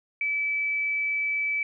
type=tone; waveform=sine; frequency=2304 Hz; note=D7; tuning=34 cents flat; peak=-24 dBFS; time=0.21-1.63 s; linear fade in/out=2 ms; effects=none